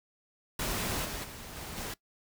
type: noise with level steps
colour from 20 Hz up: pink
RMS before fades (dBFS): -33 / -38 / -45 / -42 / -38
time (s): 0.59-1.94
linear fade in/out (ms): 5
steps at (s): 1.04 / 1.23 / 1.55 / 1.76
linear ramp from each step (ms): 20
effects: noise-tail reverb RT60 0.1 s tail -20 dB re dry